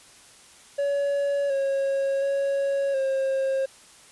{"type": "tone with pitch steps", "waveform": "triangle", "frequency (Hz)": [565, 547, 554, 536], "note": ["C#5", "C#5", "C#5", "C5"], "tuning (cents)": [33, -23, -1, 42], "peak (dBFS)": -20, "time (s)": [0.78, 3.66], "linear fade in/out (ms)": 10, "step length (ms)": 720, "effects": ["white hiss -51 dBFS RMS until 4.11 s", "resampled to 24000 Hz"]}